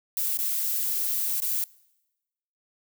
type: noise with dropouts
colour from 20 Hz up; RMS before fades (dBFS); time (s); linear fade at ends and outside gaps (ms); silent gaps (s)
violet; -27; 0.17-1.64; 1; 0.373-0.388 / 1.402-1.42
effects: noise-tail reverb RT60 1.0 s tail -24 dB re dry